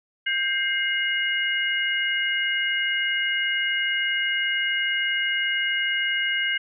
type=tone cluster; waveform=sine; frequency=1582 / 2111 / 2883 Hz; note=G6 / C7 / F#7; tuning=+15 / +15 / -46 cents; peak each=-26 dBFS; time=0.26-6.58 s; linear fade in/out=10 ms; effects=none